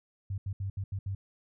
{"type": "tone bursts at uneven times", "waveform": "sine", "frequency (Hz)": 97.6, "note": "G2", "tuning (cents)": -7, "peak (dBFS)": -31, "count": 6, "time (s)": [[0.3, 0.38], [0.46, 0.53], [0.6, 0.7], [0.77, 0.84], [0.92, 0.99], [1.06, 1.15]], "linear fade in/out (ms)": 5, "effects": []}